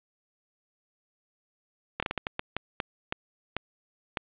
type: slowing click train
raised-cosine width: 0.3 ms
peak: -12 dBFS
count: 12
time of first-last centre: 2-4.172 s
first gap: 26 ms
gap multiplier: 1.37
effects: resampled to 8000 Hz + 8-bit